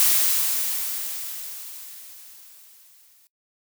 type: noise with exponential decay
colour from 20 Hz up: blue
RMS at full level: -17 dBFS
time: 0-3.27 s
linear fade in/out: 0 ms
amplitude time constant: 710 ms
effects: noise-tail reverb RT60 0.1 s tail -20 dB re dry